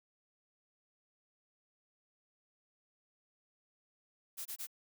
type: noise bursts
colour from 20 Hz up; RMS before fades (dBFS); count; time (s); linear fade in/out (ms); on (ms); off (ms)
blue; -42; 3; 4.37-4.671; 20; 85; 23
effects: none